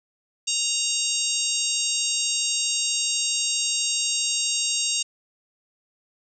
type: harmonic tone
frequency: 932.3 Hz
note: A#5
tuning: in tune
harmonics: 3 / 4 / 5 / 6 / 7 / 8 / 9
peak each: -29 / -30 / -31 / -31 / -29 / -29 / -32 dBFS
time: 0.47-5.03 s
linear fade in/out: 10 ms
effects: none

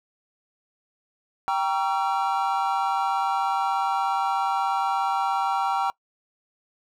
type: chord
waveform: triangle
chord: G diminished seventh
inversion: none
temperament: just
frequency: 784 / 940.8 / 1128.9 / 1354.7 Hz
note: G5 / Bb5 / Db6 / Fb6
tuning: 0 / +16 / +31 / +47 cents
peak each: -23 / -25 / -29 / -27 dBFS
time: 1.48-5.9 s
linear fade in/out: 0 ms
effects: noise-tail reverb RT60 0.1 s tail -23 dB re dry

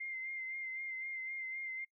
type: tone with vibrato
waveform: sine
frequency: 2093 Hz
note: C7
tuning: in tune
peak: -39 dBFS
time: 0-1.85 s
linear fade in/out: 10 ms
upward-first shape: sine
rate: 3.9 Hz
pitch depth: 29 cents each way
effects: noise-tail reverb RT60 0.1 s tail -23 dB re dry

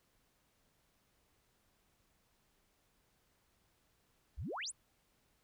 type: exponential sweep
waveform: sine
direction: up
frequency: 48.73 to 11000 Hz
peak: -39 dBFS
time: 4.37-4.72 s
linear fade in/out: 20 ms
effects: pink hiss -75 dBFS RMS until 5.43 s

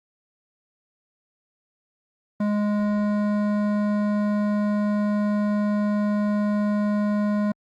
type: tone with hard clipping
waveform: sine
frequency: 207.7 Hz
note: G#3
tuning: in tune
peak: -22 dBFS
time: 2.4-7.52 s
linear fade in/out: 5 ms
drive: 13 dB
effects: Opus 32 kbps

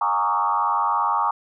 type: tone with frequency modulation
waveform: sine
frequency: 1021 Hz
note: C6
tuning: 43 cents flat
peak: -18 dBFS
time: 0.01-1.31 s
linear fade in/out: 5 ms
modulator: 97.1 Hz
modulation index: 2.3
effects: none

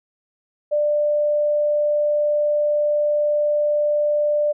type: tone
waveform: sine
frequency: 593 Hz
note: D5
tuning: 17 cents sharp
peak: -16 dBFS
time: 0.71-4.53 s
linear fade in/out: 20 ms
effects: none

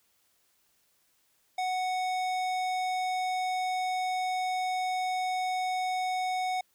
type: tone with tanh clipping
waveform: sine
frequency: 740 Hz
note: F#5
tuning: in tune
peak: -30 dBFS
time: 1.58-6.61 s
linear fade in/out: 5 ms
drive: 18 dB
effects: white hiss -70 dBFS RMS until 6.74 s

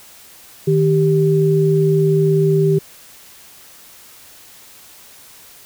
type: tone pair together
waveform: sine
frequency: 155.56 / 392 Hz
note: D#3 / G4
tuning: 0 / 0 cents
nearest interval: octave + major third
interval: 1600 cents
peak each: -14 dBFS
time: 0.67-2.79 s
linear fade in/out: 10 ms
effects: white hiss -43 dBFS RMS until 5.65 s

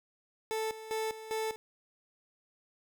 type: tone with tremolo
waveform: 30% pulse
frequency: 440 Hz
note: A4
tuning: in tune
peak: -29 dBFS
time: 0.51-1.56 s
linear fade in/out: 0 ms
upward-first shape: square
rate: 2.5 Hz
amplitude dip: 75%
effects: none

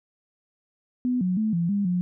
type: tone with pitch steps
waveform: sine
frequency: 249.2 / 182.6 / 217.3 / 170.1 / 201.9 / 178.7 Hz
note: B3 / F#3 / A3 / F3 / G#3 / F3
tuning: +16 / -23 / -21 / -45 / -49 / +40 cents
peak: -21 dBFS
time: 1.05-2.01 s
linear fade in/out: 0 ms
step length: 160 ms
effects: none

